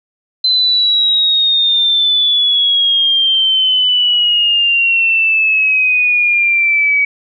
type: exponential sweep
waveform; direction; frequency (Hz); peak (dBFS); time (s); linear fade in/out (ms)
sine; down; 4062 to 2263; -9; 0.44-7.05; 5
effects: none